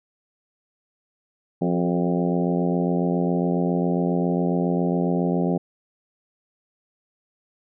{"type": "harmonic tone with a mistuned harmonic", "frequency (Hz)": 87.31, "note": "F2", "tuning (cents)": 0, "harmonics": [2, 3, 4, 5, 6, 7, 8, 9], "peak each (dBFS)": [-22, -26, -28, -30, -32, -33, -34, -35], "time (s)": [1.61, 5.58], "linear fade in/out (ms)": 10, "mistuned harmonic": 4, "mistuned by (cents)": 46, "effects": []}